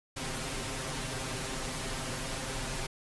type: noise with comb filter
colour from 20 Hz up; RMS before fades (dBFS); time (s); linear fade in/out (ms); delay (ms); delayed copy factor
pink; -36; 0.16-2.87; 10; 7.6; +0.8
effects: resampled to 24000 Hz